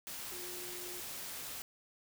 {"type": "tone in noise", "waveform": "sine", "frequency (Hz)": 357.6, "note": "F4", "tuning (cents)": 41, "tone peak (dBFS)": -49, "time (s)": [0.32, 1], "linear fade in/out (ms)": 0, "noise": "white", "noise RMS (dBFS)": -44, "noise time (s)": [0.07, 1.62], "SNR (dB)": -8, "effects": []}